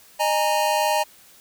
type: chord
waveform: square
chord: D# suspended fourth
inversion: none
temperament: equal with one note detuned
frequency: 613 / 830.6 / 932.3 Hz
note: D#5 / G#5 / A#5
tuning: -26 / 0 / 0 cents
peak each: -24 dBFS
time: 0.19-1.04 s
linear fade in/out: 20 ms
effects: white hiss -51 dBFS RMS until 1.4 s